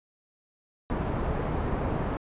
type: low-pass noise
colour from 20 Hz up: pink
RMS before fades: -29 dBFS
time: 0.9-2.17 s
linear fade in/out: 0 ms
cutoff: 1000 Hz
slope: 12 dB/octave
effects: resampled to 8000 Hz